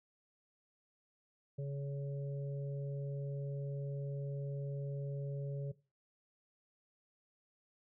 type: harmonic tone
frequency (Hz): 140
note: C#3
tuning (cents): +18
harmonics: 1 / 3 / 4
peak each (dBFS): -37 / -48 / -49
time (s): 1.58-5.72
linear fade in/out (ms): 10
effects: noise-tail reverb RT60 0.3 s tail -18 dB re dry